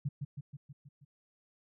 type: tone with echo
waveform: sine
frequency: 141.6 Hz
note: C#3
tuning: 37 cents sharp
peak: -30 dBFS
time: 0.05-0.09 s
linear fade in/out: 10 ms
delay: 160 ms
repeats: 6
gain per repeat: -4 dB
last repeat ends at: 1.05 s
effects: none